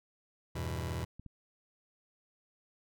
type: chord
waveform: sawtooth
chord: E minor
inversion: none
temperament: just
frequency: 82.41 / 98.89 / 123.61 Hz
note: E2 / G2 / B2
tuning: 0 / +16 / +2 cents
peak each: -33 / -38 / -35 dBFS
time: 0.55-1.05 s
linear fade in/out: 10 ms
type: clicks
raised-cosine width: 5 ms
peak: -35 dBFS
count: 2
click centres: 1.196 / 1.263 s
effects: none